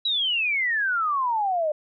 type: exponential sweep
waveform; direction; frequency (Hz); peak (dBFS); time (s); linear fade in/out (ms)
sine; down; 3951 to 591; -21; 0.05-1.72; 5
effects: none